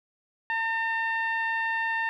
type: tone with low-pass filter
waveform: 15% pulse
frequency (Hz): 906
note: A#5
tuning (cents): -50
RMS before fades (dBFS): -28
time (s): 0.5-2.09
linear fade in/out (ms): 0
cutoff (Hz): 1900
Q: 2
effects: none